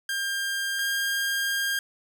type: tone pair in turn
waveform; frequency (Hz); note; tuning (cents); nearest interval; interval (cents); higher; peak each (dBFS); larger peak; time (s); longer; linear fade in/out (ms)
sawtooth; 1600 / 1609.3; G6 / G6; +35 / +45; unison; 10; second; -23 / -21; second; 0.09-0.79 / 0.79-1.79; second; 2
effects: none